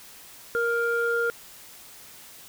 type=tone pair together; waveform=sine; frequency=468.2 / 1403 Hz; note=A#4 / F6; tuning=+8 / +8 cents; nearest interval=octave + perfect fifth; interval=1900 cents; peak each=-24 dBFS; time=0.55-1.3 s; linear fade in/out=0 ms; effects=tanh soft clip ceiling -16 dBFS + white hiss -47 dBFS RMS until 2.48 s